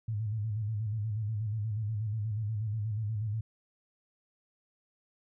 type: tone with vibrato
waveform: sine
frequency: 107.5 Hz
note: A2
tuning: 40 cents flat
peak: -30 dBFS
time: 0.08-3.41 s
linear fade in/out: 5 ms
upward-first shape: square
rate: 8.3 Hz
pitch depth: 71 cents each way
effects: none